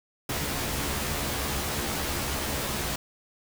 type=noise with comb filter; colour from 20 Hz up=pink; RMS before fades=-30 dBFS; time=0.29-2.96 s; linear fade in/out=5 ms; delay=14 ms; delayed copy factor=+1; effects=none